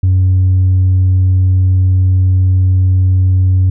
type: tone with tanh clipping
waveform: triangle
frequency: 92.9 Hz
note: F#2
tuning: 7 cents sharp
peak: -7 dBFS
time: 0.03-3.7 s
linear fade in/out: 5 ms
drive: 6 dB
effects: none